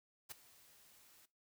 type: noise with ADSR envelope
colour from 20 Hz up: white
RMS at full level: -45 dBFS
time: 0.29-1.26 s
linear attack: 24 ms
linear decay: 11 ms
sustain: -20 dB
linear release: 11 ms
effects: noise-tail reverb RT60 0.2 s tail -17 dB re dry